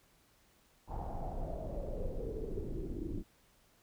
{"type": "noise with low-pass filter sweep", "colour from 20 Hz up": "brown", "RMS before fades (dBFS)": -39, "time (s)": [0.87, 3.24], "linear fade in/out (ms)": 50, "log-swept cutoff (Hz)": [880, 300], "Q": 6.4, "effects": ["pink hiss -68 dBFS RMS until 3.82 s"]}